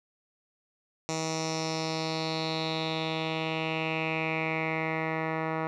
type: tone with low-pass filter sweep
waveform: 10% pulse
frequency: 159.9 Hz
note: D#3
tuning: 48 cents sharp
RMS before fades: -31 dBFS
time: 1.09-5.67 s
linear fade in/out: 0 ms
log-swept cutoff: 6400 to 1600 Hz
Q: 4.5
effects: none